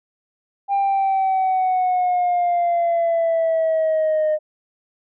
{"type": "exponential sweep", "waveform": "sine", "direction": "down", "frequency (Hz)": [799, 612], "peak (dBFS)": -14, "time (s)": [0.68, 4.39], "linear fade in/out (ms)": 50, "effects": ["tanh soft clip ceiling -14 dBFS"]}